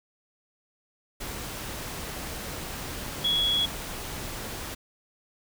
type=tone in noise; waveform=sine; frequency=3350 Hz; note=G#7; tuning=14 cents sharp; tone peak=-22 dBFS; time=3.24-3.66 s; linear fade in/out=10 ms; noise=pink; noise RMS=-36 dBFS; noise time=1.2-4.75 s; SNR=+11 dB; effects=none